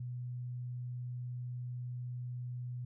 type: tone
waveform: sine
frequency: 123.47 Hz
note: B2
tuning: in tune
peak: -38 dBFS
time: 0-2.85 s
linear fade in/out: 5 ms
effects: none